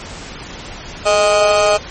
35% pulse tone with amplitude modulation, 622.3 Hz, D#5, in tune, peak -5 dBFS, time 1.05-1.78 s, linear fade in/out 20 ms, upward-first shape sine, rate 196 Hz, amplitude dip 80%, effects pink hiss -31 dBFS RMS until 1.9 s + MP3 32 kbps

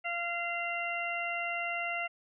harmonic tone, 690 Hz, F5, 21 cents flat, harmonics 1 / 2 / 3 / 4, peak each -37 / -40 / -36 / -37 dBFS, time 0.04-2.08 s, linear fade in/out 20 ms, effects none

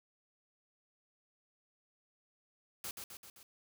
white noise with echo, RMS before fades -42 dBFS, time 2.84-2.91 s, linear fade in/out 2 ms, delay 130 ms, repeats 4, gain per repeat -4 dB, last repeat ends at 3.43 s, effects none

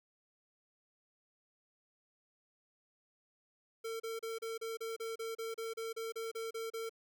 square tone bursts, 452.2 Hz, A4, 47 cents sharp, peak -39 dBFS, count 16, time 3.84-6.895 s, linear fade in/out 10 ms, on 160 ms, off 33 ms, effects none

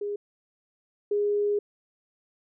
sine tone pair in turn, 410 / 411.8 Hz, G#4 / G#4, -22 / -15 cents, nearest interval unison, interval 7 cents, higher second, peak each -28 / -22 dBFS, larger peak second, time 0.01-0.16 / 1.11-1.59 s, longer second, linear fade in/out 5 ms, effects none

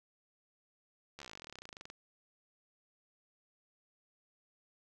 slowing click train, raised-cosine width 0.2 ms, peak -30 dBFS, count 28, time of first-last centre 1.19-1.901 s, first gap 13 ms, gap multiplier 1.05, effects none

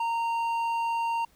sine tone with hard clipping, 924 Hz, A#5, 16 cents flat, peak -27 dBFS, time 0-1.25 s, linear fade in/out 5 ms, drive 6 dB, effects pink hiss -63 dBFS RMS until 1.35 s

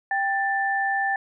sine tone pair together, 788 / 1769 Hz, G5 / A6, +9 / +9 cents, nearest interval octave + major second, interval 1400 cents, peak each -24 dBFS, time 0.11-1.16 s, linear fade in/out 2 ms, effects none

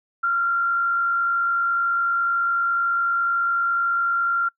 sine tone with frequency modulation, 1382 Hz, F6, 19 cents flat, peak -18 dBFS, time 0.23-4.49 s, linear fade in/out 10 ms, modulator 54 Hz, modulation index 0.39, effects noise-tail reverb RT60 0.1 s tail -23 dB re dry

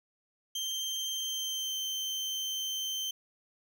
30% pulse tone with pitch glide, 3146 to 3112 Hz, G7 to G7, +6 to -13 cents, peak -30 dBFS, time 0.55-3.11 s, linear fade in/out 5 ms, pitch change -19 cents, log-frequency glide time 1.17-1.75 s, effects none

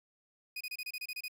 30% pulse tone bursts, 2489 Hz, D#7, in tune, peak -35 dBFS, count 10, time 0.56-1.282 s, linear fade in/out 5 ms, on 47 ms, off 28 ms, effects none

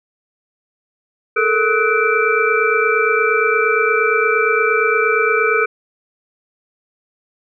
sine tone cluster, 429.8 / 458.4 / 1279 / 1488 / 2333 Hz, A4 / A#4 / D#6 / F#6 / D7, -41 / -29 / +47 / +9 / -12 cents, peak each -19 dBFS, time 1.36-5.66 s, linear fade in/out 10 ms, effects none

